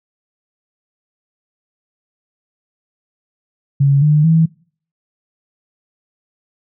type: tone with pitch steps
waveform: sine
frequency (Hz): 139.6 / 150.49 / 162.22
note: C#3 / D3 / E3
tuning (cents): +13 / +43 / -27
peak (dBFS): -8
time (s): 3.8-4.46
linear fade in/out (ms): 10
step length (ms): 220
effects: noise-tail reverb RT60 0.5 s tail -24 dB re dry